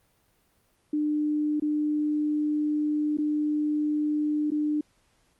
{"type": "tone with dropouts", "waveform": "sine", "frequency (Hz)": 300, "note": "D4", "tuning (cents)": 37, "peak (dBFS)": -23, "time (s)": [0.93, 4.81], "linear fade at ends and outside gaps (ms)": 5, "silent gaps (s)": [[1.599, 1.621], [3.172, 3.184], [4.505, 4.517]], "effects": ["pink hiss -67 dBFS RMS until 5.39 s", "Opus 32 kbps"]}